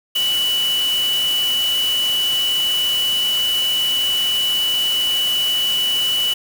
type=tone in noise; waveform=sine; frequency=2960 Hz; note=F#7; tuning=in tune; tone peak=-16 dBFS; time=0.15-6.34 s; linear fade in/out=10 ms; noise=white; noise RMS=-28 dBFS; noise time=0.15-6.34 s; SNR=+9 dB; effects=none